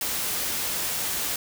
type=noise; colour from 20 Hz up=white; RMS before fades=-28 dBFS; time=0.01-1.36 s; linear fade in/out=2 ms; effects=none